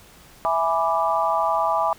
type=chord; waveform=sine; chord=E dominant seventh; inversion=none; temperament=equal; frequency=659.3 / 830.6 / 987.8 / 1174.7 Hz; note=E5 / G#5 / B5 / D6; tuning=0 / 0 / 0 / 0 cents; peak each=-24 dBFS; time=0.45-1.93 s; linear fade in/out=0 ms; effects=pink hiss -49 dBFS RMS until 1.98 s